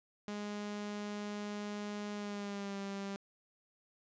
sawtooth tone with pitch glide, 207 to 197.88 Hz, G#3 to G3, -5 to +17 cents, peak -35 dBFS, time 0.28-3.16 s, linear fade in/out 0 ms, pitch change -78 cents, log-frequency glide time 2.14-2.77 s, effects resampled to 16000 Hz + 11-bit

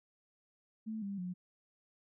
sine tone with pitch steps, 219.4 / 198.88 / 180.28 Hz, A3 / G3 / F#3, -5 / +25 / -45 cents, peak -37 dBFS, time 0.86-1.34 s, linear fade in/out 20 ms, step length 160 ms, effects none

